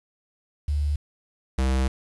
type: tone pair in turn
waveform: sine / square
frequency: 73.42 / 65.41 Hz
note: D2 / C2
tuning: 0 / 0 cents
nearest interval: major second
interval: 200 cents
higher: first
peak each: -21 dBFS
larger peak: neither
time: 0.68-0.96 / 1.58-1.88 s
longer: second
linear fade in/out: 5 ms
effects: resampled to 24000 Hz + 8-bit